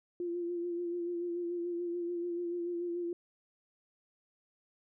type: tone with vibrato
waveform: sine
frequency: 346.9 Hz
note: F4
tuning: 12 cents flat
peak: -33 dBFS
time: 0.2-3.13 s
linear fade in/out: 2 ms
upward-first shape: sine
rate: 6.9 Hz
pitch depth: 31 cents each way
effects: none